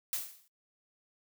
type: noise with exponential decay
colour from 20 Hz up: blue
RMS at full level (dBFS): -31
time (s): 0.13-0.48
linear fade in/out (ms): 0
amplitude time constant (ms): 75
effects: noise-tail reverb RT60 0.1 s tail -22 dB re dry